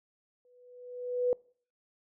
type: tone with exponential growth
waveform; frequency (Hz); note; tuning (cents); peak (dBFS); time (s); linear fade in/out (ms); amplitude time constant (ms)
sine; 493.9; B4; 0; -22; 0.45-1.33; 1; 190
effects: noise-tail reverb RT60 0.5 s tail -26 dB re dry